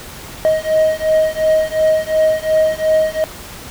triangle beating tone pair, 627 / 629.8 Hz, D#5 / D#5, +13 / +21 cents, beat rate 2.8 Hz, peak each -13 dBFS, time 0.45-3.24 s, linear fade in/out 0 ms, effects pink hiss -33 dBFS RMS until 3.7 s

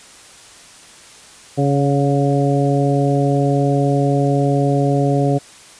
harmonic tone with a mistuned harmonic, 140.1 Hz, C#3, 19 cents sharp, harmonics 1 / 2 / 3 / 4 / 5, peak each -16 / -19 / -21 / -22 / -23 dBFS, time 1.57-5.39 s, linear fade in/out 20 ms, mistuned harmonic 5, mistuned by +28 cents, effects white hiss -42 dBFS RMS until 5.79 s + resampled to 22050 Hz

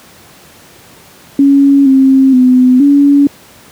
sine tone with pitch steps, 278.6 / 266.8 / 253.3 / 283.6 Hz, C#4 / C4 / B3 / C#4, +9 / +34 / +44 / +40 cents, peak -3 dBFS, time 1.39-3.27 s, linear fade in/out 2 ms, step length 470 ms, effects pink hiss -39 dBFS RMS until 3.71 s + high-pass 100 Hz 12 dB/octave

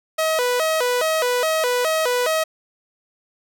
sawtooth tone with vibrato, 560 Hz, C#5, 18 cents sharp, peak -14 dBFS, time 0.18-2.44 s, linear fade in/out 10 ms, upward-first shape square, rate 2.4 Hz, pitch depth 220 cents each way, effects none

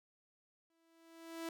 sawtooth tone with exponential growth, 329.6 Hz, E4, in tune, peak -35 dBFS, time 0.7-1.49 s, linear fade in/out 2 ms, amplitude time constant 170 ms, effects none

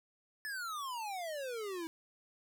square exponential sweep, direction down, 1760 to 319.3 Hz, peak -39 dBFS, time 0.45-1.87 s, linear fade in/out 0 ms, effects none

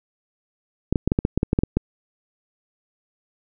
clicks, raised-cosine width 3 ms, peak -5 dBFS, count 12, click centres 0.926 / 0.958 / 1.076 / 1.119 / 1.189 / 1.251 / 1.376 / 1.431 / 1.531 / 1.589 / 1.635 / 1.77 s, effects none

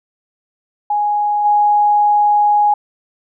sine tone with level steps, 830.6 Hz, G#5, in tune, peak -13 / -9 dBFS, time 0.9-2.74 s, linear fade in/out 5 ms, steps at 1.44 s, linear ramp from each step 20 ms, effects none

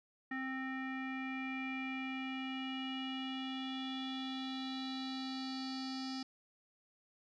square tone with low-pass filter sweep, 263.2 Hz, C4, 10 cents sharp, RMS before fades -41 dBFS, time 0.31-6.23 s, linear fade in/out 5 ms, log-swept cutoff 1900 to 4900 Hz, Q 6.7, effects none

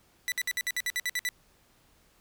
sawtooth tone bursts, 1975.5 Hz, B6, in tune, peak -24 dBFS, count 11, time 0.28-1.289 s, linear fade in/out 0 ms, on 39 ms, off 58 ms, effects pink hiss -64 dBFS RMS until 2.2 s

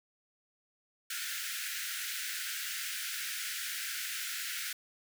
pink high-pass noise, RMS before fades -38 dBFS, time 1.1-4.73 s, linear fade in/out 5 ms, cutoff 1400 Hz, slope 96 dB/octave, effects none

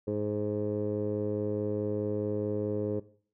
15% pulse tone with low-pass filter, 104.7 Hz, G#2, 15 cents sharp, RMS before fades -31 dBFS, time 0.07-3 s, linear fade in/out 10 ms, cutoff 480 Hz, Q 5.5, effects noise-tail reverb RT60 0.5 s tail -18 dB re dry

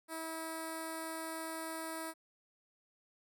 5% pulse tone with notch filter, 323.3 Hz, E4, 34 cents flat, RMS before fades -42 dBFS, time 0.08-2.14 s, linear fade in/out 50 ms, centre 3000 Hz, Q 0.52, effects none

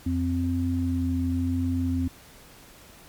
sine tone pair together, 87 / 260 Hz, F2 / C4, -6 / -11 cents, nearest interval octave + perfect fifth, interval 1895 cents, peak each -26 / -25 dBFS, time 0.06-2.08 s, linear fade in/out 5 ms, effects pink hiss -50 dBFS RMS until 3.08 s + MP3 96 kbps

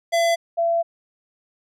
square / sine tone pair in turn, 675 / 675 Hz, E5 / E5, +41 / +41 cents, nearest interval unison, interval 0 cents, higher neither, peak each -17 dBFS, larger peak neither, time 0.12-0.36 / 0.57-0.83 s, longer second, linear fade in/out 20 ms, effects low-pass 9000 Hz 12 dB/octave

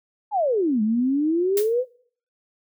sine exponential two-way sweep, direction down then up, 882 to 208.5 to 519 Hz, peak -18 dBFS, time 0.31-1.85 s, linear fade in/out 50 ms, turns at 0.82 s
blue noise with exponential decay, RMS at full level -24 dBFS, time 1.57-1.74 s, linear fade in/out 2 ms, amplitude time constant 35 ms
effects noise-tail reverb RT60 0.5 s tail -22 dB re dry

